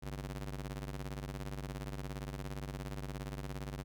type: ring-modulated tone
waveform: sawtooth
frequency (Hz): 98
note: G2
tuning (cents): 0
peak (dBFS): -33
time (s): 0.02-3.84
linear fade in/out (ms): 20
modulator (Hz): 40.4
effects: none